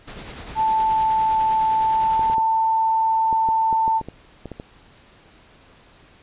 pink noise with tremolo, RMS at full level -35 dBFS, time 0.07-2.35 s, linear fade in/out 10 ms, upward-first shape sine, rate 9.8 Hz, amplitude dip 40%
sine tone with pitch glide, 880 to 891.8 Hz, A5 to A5, 0 to +23 cents, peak -16 dBFS, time 0.55-4.02 s, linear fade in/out 50 ms, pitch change +23 cents, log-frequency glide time 1.76-2.46 s
clicks, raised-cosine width 2 ms, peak -19 dBFS, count 12, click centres 2.194 / 2.299 / 2.382 / 3.328 / 3.488 / 3.728 / 3.879 / 4.013 / 4.086 / 4.457 / 4.517 / 4.599 s
effects pink hiss -51 dBFS RMS until 6.22 s + resampled to 8000 Hz

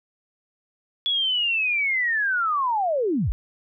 sine linear sweep, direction down, 3407 to 30.44 Hz, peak -20 dBFS, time 1.06-3.32 s, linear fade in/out 0 ms, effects none

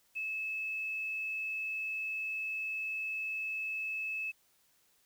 sine tone with quantisation, 2600 Hz, E7, 24 cents flat, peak -34 dBFS, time 0.15-4.32 s, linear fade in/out 20 ms, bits 10, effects white hiss -70 dBFS RMS until 5.05 s

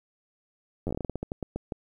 slowing click train, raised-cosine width 2 ms, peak -18 dBFS, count 16, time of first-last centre 0.87-1.722 s, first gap 10 ms, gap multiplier 1.22, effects 10-bit

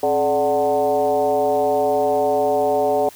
sine tone with frequency modulation, 585 Hz, D5, 7 cents flat, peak -15 dBFS, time 0.03-3.09 s, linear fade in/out 2 ms, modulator 158 Hz, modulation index 1.4, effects white hiss -44 dBFS RMS until 3.15 s

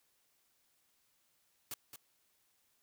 white noise with echo, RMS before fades -42 dBFS, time 1.71-1.74 s, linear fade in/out 2 ms, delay 220 ms, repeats 1, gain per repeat -8 dB, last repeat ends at 1.96 s, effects white hiss -75 dBFS RMS until 2.82 s

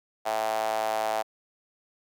sawtooth tone with high-pass filter, 109.7 Hz, A2, 5 cents flat, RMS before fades -28 dBFS, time 0.25-1.23 s, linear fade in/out 20 ms, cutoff 710 Hz, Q 6.2, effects none

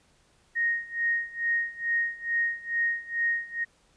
sine tone with tremolo, 1864.7 Hz, A#6, in tune, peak -22 dBFS, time 0.55-3.65 s, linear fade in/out 20 ms, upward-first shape sine, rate 2.3 Hz, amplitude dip 90%, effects pink hiss -64 dBFS RMS until 3.96 s + resampled to 22050 Hz

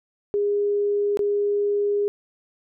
sine tone with dropouts, 409 Hz, G#4, 26 cents flat, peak -19 dBFS, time 0.34-2.08 s, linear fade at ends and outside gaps 0 ms, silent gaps 1.172-1.192 s, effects none

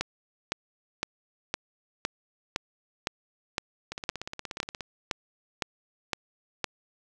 two click trains, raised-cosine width 0.2 ms, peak -10 / -18 dBFS, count 14 / 16, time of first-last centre 0.01-6.643 / 3.92-4.808 s, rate 1.96 / 16.9 Hz, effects none

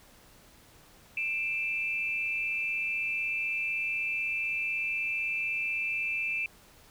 sine tone pair together, 2373 / 2637 Hz, D7 / E7, +17 / 0 cents, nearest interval major second, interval 183 cents, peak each -32 / -31 dBFS, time 1.17-6.46 s, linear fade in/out 2 ms, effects pink hiss -57 dBFS RMS until 6.9 s

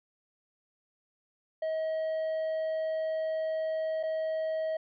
triangle tone with dropouts, 636 Hz, D#5, 38 cents sharp, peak -27 dBFS, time 1.62-4.77 s, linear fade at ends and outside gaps 5 ms, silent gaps 4.03-4.034 s, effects resampled to 11025 Hz

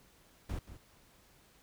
brown noise with echo, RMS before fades -37 dBFS, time 0.49-0.59 s, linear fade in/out 5 ms, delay 180 ms, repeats 1, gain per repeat -12 dB, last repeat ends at 0.77 s, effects pink hiss -64 dBFS RMS until 1.62 s

